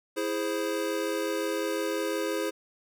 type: chord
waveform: square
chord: E augmented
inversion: none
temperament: equal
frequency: 329.6 / 415.3 / 523.3 Hz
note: E4 / G#4 / B#4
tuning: 0 / 0 / 0 cents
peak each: -33 dBFS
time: 0.16-2.51 s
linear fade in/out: 20 ms
effects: none